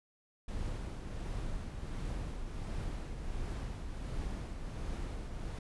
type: noise with tremolo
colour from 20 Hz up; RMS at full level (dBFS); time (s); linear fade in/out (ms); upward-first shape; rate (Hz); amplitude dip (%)
brown; -37; 0.48-5.59; 5; triangle; 1.4; 45
effects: resampled to 24000 Hz